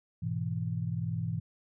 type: chord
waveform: sine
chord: E major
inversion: first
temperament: equal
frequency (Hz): 103.83 / 123.47 / 164.81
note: G#2 / B2 / E3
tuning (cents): 0 / 0 / 0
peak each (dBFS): -35 / -35 / -34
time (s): 0.22-1.4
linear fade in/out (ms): 10
effects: none